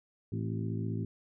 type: harmonic tone with a mistuned harmonic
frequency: 55 Hz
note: A1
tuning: in tune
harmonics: 2 / 3 / 4 / 5 / 6 / 7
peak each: -34 / -38 / -40 / -42 / -44 / -45 dBFS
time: 0.32-1.05 s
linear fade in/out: 5 ms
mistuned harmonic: 5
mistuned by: -70 cents
effects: none